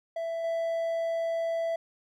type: tone with level steps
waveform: triangle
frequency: 663 Hz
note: E5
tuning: 10 cents sharp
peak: -28 / -25 dBFS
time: 0.16-1.76 s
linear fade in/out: 5 ms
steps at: 0.44 s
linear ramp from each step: 2 ms
effects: none